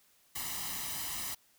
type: noise with comb filter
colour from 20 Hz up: white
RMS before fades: -38 dBFS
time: 0.35-1.35 s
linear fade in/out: 10 ms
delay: 1 ms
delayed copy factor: +0.65
effects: white hiss -67 dBFS RMS until 1.58 s